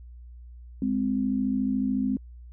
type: tone pair together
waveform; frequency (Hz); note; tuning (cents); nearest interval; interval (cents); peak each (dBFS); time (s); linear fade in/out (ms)
sine; 206.1 / 260; G#3 / C4; -13 / -11; major third; 402; -27 / -25; 0.82-2.17; 2
effects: added 60 Hz sine -42 dBFS peak until 2.52 s